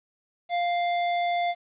square tone, 698.5 Hz, F5, in tune, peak -24 dBFS, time 0.49-1.55 s, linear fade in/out 50 ms, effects resampled to 8000 Hz + 10-bit

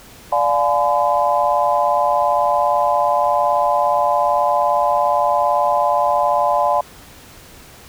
sine chord, D diminished seventh, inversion none, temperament just, 587.3 / 704.8 / 845.8 / 1014.9 Hz, D5 / F5 / Ab5 / Cb6, 0 / +16 / +31 / +47 cents, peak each -19 dBFS, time 0.32-6.81 s, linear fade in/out 5 ms, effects pink hiss -42 dBFS RMS until 7.88 s

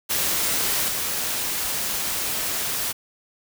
white noise with level steps, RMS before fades -23 / -26 dBFS, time 0.09-2.93 s, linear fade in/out 20 ms, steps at 0.88 s, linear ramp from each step 2 ms, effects none

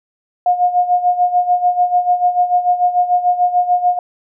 sine tone with tremolo, 716 Hz, F5, 43 cents sharp, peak -8 dBFS, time 0.46-3.99 s, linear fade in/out 2 ms, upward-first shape sine, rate 6.8 Hz, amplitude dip 75%, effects none

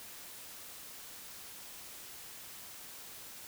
silence, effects white hiss -49 dBFS RMS until 3.47 s

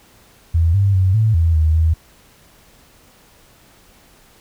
sine tone with pitch steps, 82.9 / 99.2 / 93.7 / 110.1 / 82.7 / 78.7 / 80.4 Hz, E2 / G2 / F#2 / A2 / E2 / D#2 / E2, +10 / +21 / +22 / +2 / +6 / +20 / -43 cents, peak -11 dBFS, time 0.54-1.94 s, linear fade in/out 10 ms, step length 200 ms, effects pink hiss -50 dBFS RMS until 4.4 s

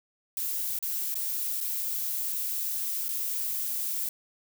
violet noise with dropouts, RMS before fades -31 dBFS, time 0.37-4.09 s, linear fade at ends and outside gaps 2 ms, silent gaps 0.789-0.826 / 1.143-1.154 / 1.605-1.61 / 3.084-3.089 s, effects none

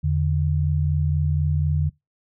sine tone pair together, 83.72 / 147.8 Hz, E2 / D3, +27 / +11 cents, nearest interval minor seventh, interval 984 cents, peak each -21 dBFS, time 0.03-1.9 s, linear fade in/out 20 ms, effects noise-tail reverb RT60 0.2 s tail -23 dB re dry

